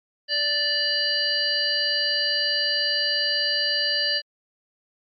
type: harmonic tone with a mistuned harmonic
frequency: 587.3 Hz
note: D5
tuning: in tune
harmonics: 1 / 3 / 5 / 7 / 8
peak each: -33 / -27 / -28 / -30 / -23 dBFS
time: 0.28-4.22 s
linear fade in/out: 50 ms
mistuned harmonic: 1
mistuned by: -15 cents
effects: MP3 64 kbps